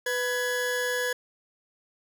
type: tone pair together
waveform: 40% pulse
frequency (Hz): 495.9 / 1682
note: B4 / G#6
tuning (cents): +7 / +22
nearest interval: octave + major sixth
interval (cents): 2115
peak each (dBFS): -28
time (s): 0.06-1.13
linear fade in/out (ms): 5
effects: none